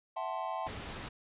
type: chord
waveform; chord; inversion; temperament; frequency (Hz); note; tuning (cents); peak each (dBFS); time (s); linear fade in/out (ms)
triangle; F# half-diminished seventh; third; equal with one note detuned; 659.3 / 752.1 / 880 / 1046.5; E5 / F#5 / A5 / C6; 0 / +28 / 0 / 0; -38; 0.16-0.68; 10
type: noise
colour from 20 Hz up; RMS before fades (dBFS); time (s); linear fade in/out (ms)
pink; -42; 0.66-1.09; 10
effects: resampled to 8000 Hz